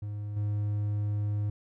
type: tone with level steps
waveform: triangle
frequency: 103.83 Hz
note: G#2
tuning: in tune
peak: -31 / -25 dBFS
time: 0.02-1.5 s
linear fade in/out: 5 ms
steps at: 0.36 s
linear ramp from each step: 10 ms
effects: none